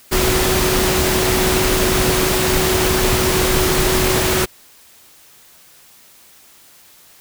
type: tone in noise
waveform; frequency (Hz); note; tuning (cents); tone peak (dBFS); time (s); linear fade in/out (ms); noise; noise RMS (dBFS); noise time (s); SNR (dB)
sine; 371.5; F#4; +7; -19; 0.11-4.46; 20; pink; -17; 0.11-4.46; -5
effects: white hiss -47 dBFS RMS until 7.2 s